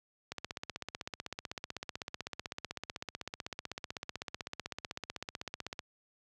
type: click train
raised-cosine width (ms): 0.2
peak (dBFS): -21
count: 88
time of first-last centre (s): 0.32-5.792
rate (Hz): 15.9
effects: high-pass 60 Hz 12 dB/octave